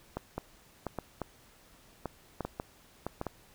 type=clicks; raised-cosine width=1 ms; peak=-20 dBFS; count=12; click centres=0.17 / 0.38 / 0.867 / 0.987 / 1.217 / 2.057 / 2.407 / 2.45 / 2.599 / 3.066 / 3.214 / 3.267 s; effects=pink hiss -60 dBFS RMS until 3.54 s